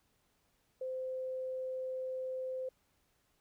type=tone; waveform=sine; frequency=517 Hz; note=C5; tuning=21 cents flat; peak=-36 dBFS; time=0.81-2.69 s; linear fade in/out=5 ms; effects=pink hiss -75 dBFS RMS until 3.4 s